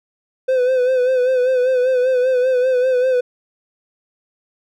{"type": "tone with vibrato", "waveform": "triangle", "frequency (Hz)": 508, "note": "B4", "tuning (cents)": 49, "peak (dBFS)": -11, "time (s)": [0.48, 3.21], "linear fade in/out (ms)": 10, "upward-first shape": "sine", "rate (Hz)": 5.1, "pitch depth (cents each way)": 51, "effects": []}